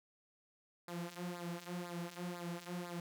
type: tone with flanger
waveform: sawtooth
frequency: 174.61 Hz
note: F3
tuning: in tune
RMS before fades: -44 dBFS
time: 0.88-3 s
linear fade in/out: 2 ms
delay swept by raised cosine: 0.33 to 5.83 ms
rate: 2 Hz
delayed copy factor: -0.8
effects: none